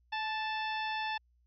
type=harmonic tone with a mistuned harmonic; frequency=880 Hz; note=A5; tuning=in tune; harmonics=1 / 2 / 3 / 4 / 5 / 6; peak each=-35 / -39 / -41 / -43 / -51 / -50 dBFS; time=0.12-1.18 s; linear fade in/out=10 ms; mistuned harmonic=1; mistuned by=-27 cents; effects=added 60 Hz sine -66 dBFS peak until 1.46 s